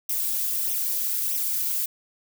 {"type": "noise with flanger", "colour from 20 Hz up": "violet", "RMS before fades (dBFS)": -26, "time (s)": [0.09, 1.86], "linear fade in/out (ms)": 5, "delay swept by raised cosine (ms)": [0.33, 3.53], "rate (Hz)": 1.6, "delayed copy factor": 0.95, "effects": []}